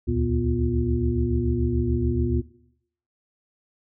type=tone cluster; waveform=sine; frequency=70.4 / 77.4 / 117.8 / 244.3 / 351.8 Hz; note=C#2 / D#2 / A#2 / B3 / F4; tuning=+27 / -9 / +19 / -19 / +13 cents; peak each=-27 dBFS; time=0.07-2.42 s; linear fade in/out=20 ms; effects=noise-tail reverb RT60 0.7 s tail -17 dB re dry